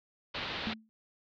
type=low-pass noise; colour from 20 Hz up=white; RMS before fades=-38 dBFS; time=0.34-0.74 s; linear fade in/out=10 ms; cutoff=4200 Hz; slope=48 dB/octave
type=tone with exponential decay; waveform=sine; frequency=220 Hz; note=A3; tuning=in tune; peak=-30 dBFS; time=0.67-0.89 s; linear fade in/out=0 ms; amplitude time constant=47 ms
effects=none